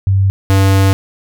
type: tone pair in turn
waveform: sine / square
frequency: 97 / 97 Hz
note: G2 / G2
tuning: -18 / -18 cents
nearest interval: unison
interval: 0 cents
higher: neither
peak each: -8 dBFS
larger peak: neither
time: 0.07-0.3 / 0.5-0.93 s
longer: second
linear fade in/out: 0 ms
effects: none